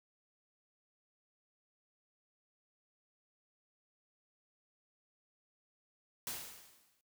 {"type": "noise with exponential decay", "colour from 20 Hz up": "white", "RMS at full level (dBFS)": -39, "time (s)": [6.27, 7.01], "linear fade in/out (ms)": 1, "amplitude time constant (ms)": 160, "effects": ["noise-tail reverb RT60 0.2 s tail -22 dB re dry"]}